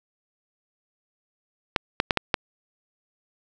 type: clicks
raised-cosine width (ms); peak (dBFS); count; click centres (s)
0.3; -3; 5; 1.762 / 2.001 / 2.108 / 2.173 / 2.342
effects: 7-bit